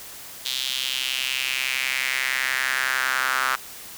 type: tone with high-pass filter sweep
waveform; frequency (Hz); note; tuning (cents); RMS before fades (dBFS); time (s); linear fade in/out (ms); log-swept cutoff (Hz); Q
sawtooth; 130.81; C3; 0; -25; 0.45-3.56; 10; 3600 to 1300; 3.5
effects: white hiss -40 dBFS RMS until 3.97 s